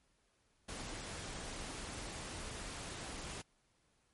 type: noise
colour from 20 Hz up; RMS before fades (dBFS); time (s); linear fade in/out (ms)
pink; -45; 0.68-3.42; 10
effects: pink hiss -75 dBFS RMS until 4.13 s + MP3 48 kbps